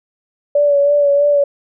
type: tone with vibrato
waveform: sine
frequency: 574 Hz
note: D5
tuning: 40 cents flat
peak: -9 dBFS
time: 0.55-1.44 s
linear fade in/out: 5 ms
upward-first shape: sine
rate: 3.1 Hz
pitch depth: 28 cents each way
effects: none